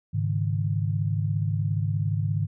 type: chord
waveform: sine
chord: Ab suspended fourth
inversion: none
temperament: equal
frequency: 103.83 / 138.59 / 155.56 Hz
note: Ab2 / Db3 / Eb3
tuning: 0 / 0 / 0 cents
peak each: -25 / -30 / -28 dBFS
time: 0.13-2.47 s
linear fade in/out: 20 ms
effects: none

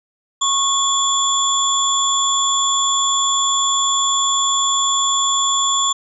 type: tone cluster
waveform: sine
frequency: 1092 / 3408 / 7160 Hz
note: C#6 / G#7 / A8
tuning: -26 / +44 / +29 cents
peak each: -19 dBFS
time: 0.41-5.93 s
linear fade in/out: 10 ms
effects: none

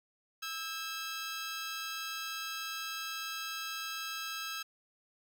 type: tone pair together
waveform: 15% pulse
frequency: 1310.5 / 1614 Hz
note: E6 / G#6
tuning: -11 / -50 cents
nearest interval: major third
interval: 361 cents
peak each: -33 / -35 dBFS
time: 0.42-4.63 s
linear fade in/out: 10 ms
effects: none

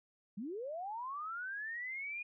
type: linear sweep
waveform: sine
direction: up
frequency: 181.6 to 2462 Hz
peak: -39 dBFS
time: 0.37-2.23 s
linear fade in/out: 10 ms
effects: none

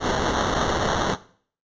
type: noise with sample-and-hold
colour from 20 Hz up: blue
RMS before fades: -23 dBFS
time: 0-1.17 s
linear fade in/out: 50 ms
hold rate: 2450 Hz
effects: noise-tail reverb RT60 0.5 s tail -17 dB re dry + resampled to 16000 Hz

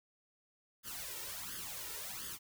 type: noise with flanger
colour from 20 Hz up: white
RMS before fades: -44 dBFS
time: 0.83-2.39 s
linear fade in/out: 50 ms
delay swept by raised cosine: 0.61 to 2.21 ms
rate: 1.4 Hz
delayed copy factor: +0.8
effects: none

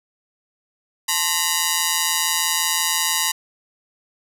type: ring-modulated tone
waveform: 5% pulse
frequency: 965 Hz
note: B5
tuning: 40 cents flat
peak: -3 dBFS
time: 1.08-3.32 s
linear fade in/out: 10 ms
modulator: 83 Hz
effects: none

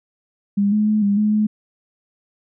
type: tone with pitch steps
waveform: sine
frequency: 201.5 / 211.8 / 213.6 / 201.6 / 211.6 / 212.9 Hz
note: G3 / G#3 / G#3 / G3 / G#3 / G#3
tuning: +48 / +34 / +49 / +49 / +33 / +43 cents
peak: -14 dBFS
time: 0.57-1.47 s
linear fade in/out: 10 ms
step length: 150 ms
effects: none

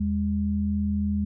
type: tone pair together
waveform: sine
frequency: 81.04 / 204.5 Hz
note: E2 / G#3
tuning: -29 / -26 cents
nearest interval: octave + major third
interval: 1603 cents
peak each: -27 / -24 dBFS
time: 0-1.25 s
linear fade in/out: 10 ms
effects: none

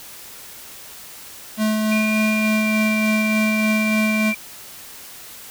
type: tone with tremolo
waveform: square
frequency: 215.9 Hz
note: A3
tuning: 33 cents flat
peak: -17 dBFS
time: 1.57-4.34 s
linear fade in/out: 50 ms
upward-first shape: sine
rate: 3.4 Hz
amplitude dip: 25%
type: tone with pitch glide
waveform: sine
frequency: 2400 to 2357 Hz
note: D7 to D7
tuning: +37 to +6 cents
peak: -22 dBFS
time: 1.91-4.35 s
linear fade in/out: 10 ms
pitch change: -31 cents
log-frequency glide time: 2.3-2.76 s
effects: white hiss -39 dBFS RMS until 5.5 s

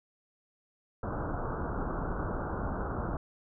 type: low-pass noise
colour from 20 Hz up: pink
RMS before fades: -34 dBFS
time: 1.03-3.17 s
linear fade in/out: 2 ms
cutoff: 1500 Hz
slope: 96 dB/octave
effects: none

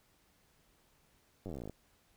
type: slowing click train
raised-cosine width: 2 ms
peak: -30 dBFS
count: 17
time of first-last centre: 1.46-1.697 s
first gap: 10 ms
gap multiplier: 1.05
effects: pink hiss -70 dBFS RMS until 2.16 s

